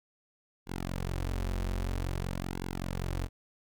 sawtooth tone with flanger, 45.17 Hz, F#1, 41 cents flat, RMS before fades -34 dBFS, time 0.66-3.29 s, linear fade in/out 50 ms, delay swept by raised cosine 1.6 to 7 ms, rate 0.51 Hz, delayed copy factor -0.85, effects none

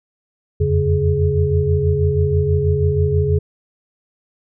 sine tone cluster, 84.3 / 90.5 / 140.8 / 418.6 Hz, E2 / F#2 / C#3 / G#4, +39 / -38 / +27 / +14 cents, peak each -19 dBFS, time 0.6-3.39 s, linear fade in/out 10 ms, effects none

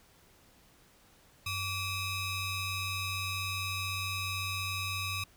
20% pulse ring-modulated tone, 1244.5 Hz, D#6, in tune, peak -25 dBFS, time 1.46-5.24 s, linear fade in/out 5 ms, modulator 1340 Hz, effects pink hiss -62 dBFS RMS until 5.36 s

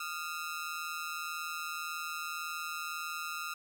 sawtooth ring-modulated tone, 1312 Hz, E6, 9 cents flat, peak -30 dBFS, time 0-3.54 s, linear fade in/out 5 ms, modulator 80.9 Hz, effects none

